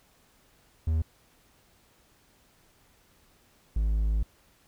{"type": "tone pair in turn", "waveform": "triangle", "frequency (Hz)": [79.8, 53.37], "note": ["D#2", "G#1"], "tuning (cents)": [44, 48], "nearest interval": "perfect fifth", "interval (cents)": 696, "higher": "first", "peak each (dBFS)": -21, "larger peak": "neither", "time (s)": [[0.87, 1.02], [3.76, 4.23]], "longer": "second", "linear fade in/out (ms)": 5, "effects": ["pink hiss -63 dBFS RMS until 4.67 s"]}